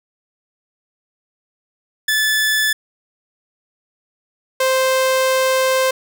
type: tone pair in turn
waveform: sawtooth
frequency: 1737 / 522.7 Hz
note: A6 / C5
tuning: -23 / -2 cents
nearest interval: octave + major sixth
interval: 2079 cents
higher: first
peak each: -11 / -10 dBFS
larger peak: second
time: 2.08-2.73 / 4.6-5.91 s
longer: second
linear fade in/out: 5 ms
effects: none